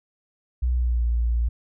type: tone with pitch glide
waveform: sine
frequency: 61.74 to 58.41 Hz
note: B1 to A#1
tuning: 0 to +4 cents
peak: -19 dBFS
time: 0.62-1.49 s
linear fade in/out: 10 ms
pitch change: -96 cents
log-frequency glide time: 0.75-1.04 s
effects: none